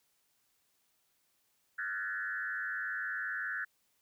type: tone with frequency modulation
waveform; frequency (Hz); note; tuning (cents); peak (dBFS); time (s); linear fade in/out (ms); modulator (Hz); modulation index
sine; 1608; G6; +44; -34; 1.78-3.65; 10; 99.7; 2
effects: white hiss -75 dBFS RMS until 4.01 s